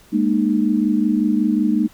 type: chord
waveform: sine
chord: Ab suspended second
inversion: none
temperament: equal with one note detuned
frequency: 207.7 / 233.1 / 304.9 Hz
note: Ab3 / Bb3 / Eb4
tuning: 0 / 0 / -35 cents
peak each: -19 dBFS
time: 0.12-1.88 s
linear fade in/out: 20 ms
effects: pink hiss -50 dBFS RMS until 1.93 s